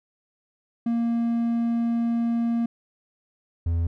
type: tone pair in turn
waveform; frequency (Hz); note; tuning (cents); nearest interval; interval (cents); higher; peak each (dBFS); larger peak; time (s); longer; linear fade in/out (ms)
triangle; 233.1 / 84.05; A#3 / E2; 0 / +34; octave + tritone; 1766; first; -19; neither; 0.86-2.66 / 3.66-3.87; first; 5
effects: none